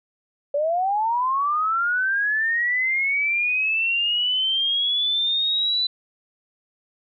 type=linear sweep; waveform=sine; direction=up; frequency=561 to 4003 Hz; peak=-19 dBFS; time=0.54-5.87 s; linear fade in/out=5 ms; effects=none